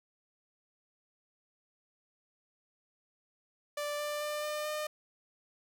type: tone with pitch steps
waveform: sawtooth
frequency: 587.3 / 592.1 / 596.9 / 601.7 / 606.6 Hz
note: D5 / D5 / D5 / D5 / D#5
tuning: 0 / +14 / +28 / +42 / -44 cents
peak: -30 dBFS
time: 3.77-4.87 s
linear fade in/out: 5 ms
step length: 220 ms
effects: none